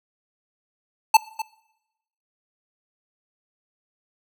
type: tone with echo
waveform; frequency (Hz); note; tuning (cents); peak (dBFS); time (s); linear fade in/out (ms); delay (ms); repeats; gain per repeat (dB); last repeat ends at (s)
square; 880; A5; 0; -10; 1.14-1.17; 5; 250; 1; -15; 1.42
effects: noise-tail reverb RT60 0.9 s tail -21 dB re dry